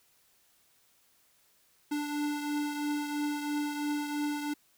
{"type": "beating tone pair", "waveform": "square", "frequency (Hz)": [293.7, 296.7], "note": ["D4", "D4"], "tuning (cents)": [0, 18], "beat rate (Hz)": 3, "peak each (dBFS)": [-32, -40], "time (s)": [1.91, 4.54], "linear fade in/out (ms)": 10, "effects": ["white hiss -67 dBFS RMS until 4.77 s"]}